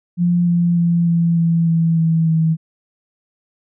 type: tone with pitch steps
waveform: sine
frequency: 174.61 / 172.6 / 170.62 / 168.66 / 166.72 / 164.81 / 162.92 / 161.05 Hz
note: F3 / F3 / F3 / E3 / E3 / E3 / E3 / E3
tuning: 0 / -20 / -40 / +40 / +20 / 0 / -20 / -40 cents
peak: -12 dBFS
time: 0.17-2.57 s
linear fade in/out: 50 ms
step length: 300 ms
effects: none